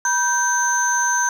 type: tone cluster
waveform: sine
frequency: 967 / 1552 / 6230 Hz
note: B5 / G6 / G8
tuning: -37 / -18 / -12 cents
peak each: -20 dBFS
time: 0.05-1.29 s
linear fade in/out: 2 ms
effects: tanh soft clip ceiling -9 dBFS + 7-bit